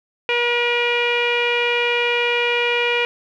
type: tone with low-pass filter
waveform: sawtooth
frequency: 479.1 Hz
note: A#4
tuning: 47 cents sharp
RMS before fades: -19 dBFS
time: 0.29-3.05 s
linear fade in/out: 0 ms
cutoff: 2600 Hz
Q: 9
effects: none